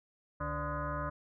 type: tone with frequency modulation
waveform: sine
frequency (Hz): 587.3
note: D5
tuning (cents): 0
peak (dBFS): -33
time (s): 0.4-1.1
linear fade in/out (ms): 10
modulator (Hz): 219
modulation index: 3.8
effects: none